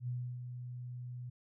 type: tone with ADSR envelope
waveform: sine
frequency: 123.5 Hz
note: B2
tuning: in tune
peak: -34 dBFS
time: 0-1.3 s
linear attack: 76 ms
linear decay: 310 ms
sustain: -7 dB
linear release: 9 ms
effects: none